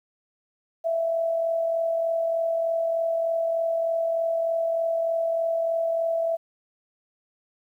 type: tone with amplitude modulation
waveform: sine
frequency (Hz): 662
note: E5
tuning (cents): +7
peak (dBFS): -20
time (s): 0.84-6.37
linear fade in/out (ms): 20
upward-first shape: sine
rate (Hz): 43.3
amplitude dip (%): 40
effects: 10-bit